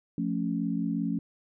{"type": "chord", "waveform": "sine", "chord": "F augmented", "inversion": "none", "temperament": "equal", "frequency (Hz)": [174.61, 220, 277.2], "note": ["F3", "A3", "C#4"], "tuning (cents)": [0, 0, 0], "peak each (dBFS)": -31, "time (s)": [0.18, 1.19], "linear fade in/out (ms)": 2, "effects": []}